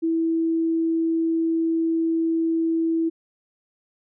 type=tone; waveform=sine; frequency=327.7 Hz; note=E4; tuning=10 cents flat; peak=-19 dBFS; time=0.02-3.1 s; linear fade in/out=20 ms; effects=none